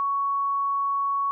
sine tone, 1115 Hz, C#6, 10 cents sharp, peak -22 dBFS, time 0-1.31 s, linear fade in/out 0 ms, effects none

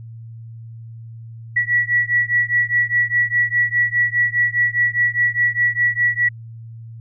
sine beating tone pair, 1937 / 1941.9 Hz, B6 / B6, -34 / -30 cents, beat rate 4.9 Hz, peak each -18 dBFS, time 1.56-6.29 s, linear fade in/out 10 ms, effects added 114 Hz sine -33 dBFS peak until 7 s

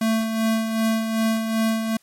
square tone with tremolo, 222.8 Hz, A3, 22 cents sharp, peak -18 dBFS, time 0.01-1.97 s, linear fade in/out 5 ms, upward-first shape sine, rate 2.6 Hz, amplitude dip 50%, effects white hiss -60 dBFS RMS until 2.02 s + MP3 64 kbps

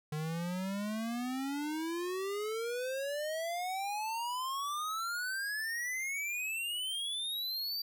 square exponential sweep, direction up, 150.2 to 4699 Hz, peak -35 dBFS, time 0.12-7.82 s, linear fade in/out 5 ms, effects none

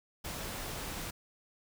pink noise, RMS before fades -40 dBFS, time 0.24-1.11 s, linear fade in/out 10 ms, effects none

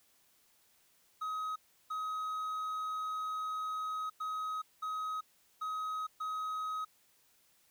triangle tone bursts at uneven times, 1266 Hz, D#6, 30 cents sharp, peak -33 dBFS, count 6, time 1.21-1.56 / 1.9-4.1 / 4.2-4.62 / 4.82-5.21 / 5.61-6.07 / 6.2-6.85 s, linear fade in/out 10 ms, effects white hiss -69 dBFS RMS until 7.7 s

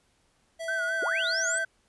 square tone, 658 Hz, E5, 3 cents flat, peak -34 dBFS, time 0.59-1.65 s, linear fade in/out 20 ms
violet noise bursts, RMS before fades -45 dBFS, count 6, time 0.63-0.895 s, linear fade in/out 5 ms, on 20 ms, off 29 ms
sine tone with vibrato, 1496 Hz, F#6, 19 cents sharp, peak -27 dBFS, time 0.68-1.65 s, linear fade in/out 5 ms, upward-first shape sine, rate 4.6 Hz, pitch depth 79 cents each way
sine linear sweep, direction up, 251.8 to 8372 Hz, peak -29 dBFS, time 1.02-1.59 s, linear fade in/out 10 ms
effects pink hiss -68 dBFS RMS until 1.88 s + resampled to 24000 Hz

